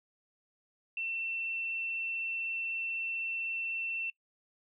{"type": "tone with frequency modulation", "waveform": "sine", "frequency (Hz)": 2692, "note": "E7", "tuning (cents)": 36, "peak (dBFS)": -33, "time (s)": [0.97, 4.1], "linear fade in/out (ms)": 2, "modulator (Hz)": 43, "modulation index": 0.21, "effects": ["noise-tail reverb RT60 0.1 s tail -22 dB re dry"]}